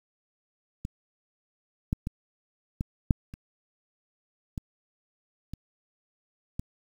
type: clicks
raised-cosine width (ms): 5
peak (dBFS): -20 / -13 / -18 / -16 / -7 / -29 / -20 / -24 / -19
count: 9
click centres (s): 0.851 / 1.929 / 2.071 / 2.809 / 3.108 / 3.339 / 4.578 / 5.536 / 6.595
effects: 8-bit